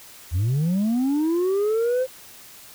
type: linear sweep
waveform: sine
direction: up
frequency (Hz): 76.7 to 525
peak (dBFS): -16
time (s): 0.31-2.07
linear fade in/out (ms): 50
effects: tanh soft clip ceiling -18 dBFS + white hiss -45 dBFS RMS until 2.74 s